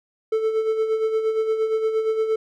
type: tone with tremolo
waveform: triangle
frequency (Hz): 440.6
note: A4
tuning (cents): +2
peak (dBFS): -15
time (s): 0.32-2.36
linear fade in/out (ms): 5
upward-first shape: sine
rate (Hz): 8.6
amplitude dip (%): 55
effects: none